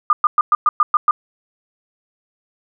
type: tone bursts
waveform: sine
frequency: 1211 Hz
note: D#6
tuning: 47 cents flat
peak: -9 dBFS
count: 8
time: 0.1-1.11 s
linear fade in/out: 2 ms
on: 30 ms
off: 110 ms
effects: none